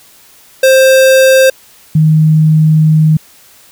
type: tone pair in turn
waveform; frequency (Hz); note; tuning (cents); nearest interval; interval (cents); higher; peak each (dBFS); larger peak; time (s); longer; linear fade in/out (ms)
square / sine; 527 / 156.18; C5 / D#3; +12 / +7; octave + major sixth; 2105; first; -4; neither; 0.63-1.5 / 1.95-3.17; second; 5
effects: white hiss -42 dBFS RMS until 3.71 s